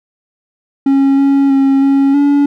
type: tone with pitch steps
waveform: triangle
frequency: 273.7 / 276.5 / 271.9 / 275 / 285.2 Hz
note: C#4 / C#4 / C#4 / C#4 / C#4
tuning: -22 / -4 / -33 / -14 / +49 cents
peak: -5 dBFS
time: 0.86-2.46 s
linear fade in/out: 5 ms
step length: 320 ms
effects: none